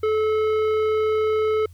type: tone with tanh clipping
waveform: sine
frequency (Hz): 433.1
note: A4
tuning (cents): -27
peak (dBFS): -20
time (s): 0.03-1.66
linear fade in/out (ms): 5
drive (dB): 12
effects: added 87 Hz sine -42 dBFS peak until 1.73 s + white hiss -62 dBFS RMS until 1.73 s